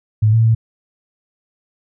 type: tone with pitch steps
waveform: sine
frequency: 107.8 / 113.2 / 112.6 Hz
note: A2 / A2 / A2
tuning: -35 / +50 / +40 cents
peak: -9 dBFS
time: 0.22-0.55 s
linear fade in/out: 10 ms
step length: 110 ms
effects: none